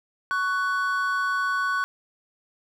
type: tone pair together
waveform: triangle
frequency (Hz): 1116.2 / 1490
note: C#6 / F#6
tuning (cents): +12 / +12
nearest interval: perfect fourth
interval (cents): 500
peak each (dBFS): -24 / -23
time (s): 0.31-1.84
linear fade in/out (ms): 0
effects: none